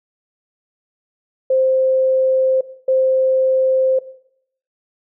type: tone pair in turn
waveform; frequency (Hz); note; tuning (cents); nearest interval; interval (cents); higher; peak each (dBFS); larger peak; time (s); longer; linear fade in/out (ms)
sine; 523.3 / 523.3; C5 / C5; 0 / 0; unison; 0; neither; -12; neither; 1.5-2.61 / 2.88-3.99; neither; 5
effects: noise-tail reverb RT60 0.7 s tail -17 dB re dry